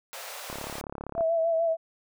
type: high-pass noise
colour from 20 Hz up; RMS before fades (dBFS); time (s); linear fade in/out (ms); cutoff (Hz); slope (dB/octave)
pink; -40; 0.13-0.81; 0; 500; 48
type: click train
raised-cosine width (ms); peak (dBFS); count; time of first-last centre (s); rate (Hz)
1; -22; 26; 0.5-1.208; 35.3
type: tone with vibrato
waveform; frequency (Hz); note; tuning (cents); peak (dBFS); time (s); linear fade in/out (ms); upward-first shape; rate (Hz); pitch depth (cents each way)
sine; 660; E5; +2; -22; 1.15-1.77; 50; sine; 6.7; 36
effects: none